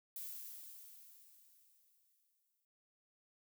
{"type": "noise with exponential decay", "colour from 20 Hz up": "violet", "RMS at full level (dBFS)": -45, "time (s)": [0.16, 2.65], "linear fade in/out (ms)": 2, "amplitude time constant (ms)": 540, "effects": []}